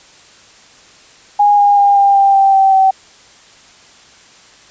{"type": "tone with pitch steps", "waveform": "sine", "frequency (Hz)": [822, 814, 806, 798.1, 790.3, 782.6, 775, 767.4], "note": ["G#5", "G#5", "G5", "G5", "G5", "G5", "G5", "G5"], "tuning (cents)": [-18, -35, 48, 31, 14, -3, -20, -37], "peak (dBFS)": -6, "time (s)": [1.39, 2.91], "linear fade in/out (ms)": 10, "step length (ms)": 190, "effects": ["white hiss -43 dBFS RMS until 4.7 s", "resampled to 16000 Hz"]}